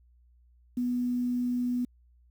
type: tone with quantisation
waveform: sine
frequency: 245.9 Hz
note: B3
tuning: 7 cents flat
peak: -26 dBFS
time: 0.77-1.85 s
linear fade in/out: 5 ms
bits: 9
effects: added 60 Hz sine -58 dBFS peak until 2.3 s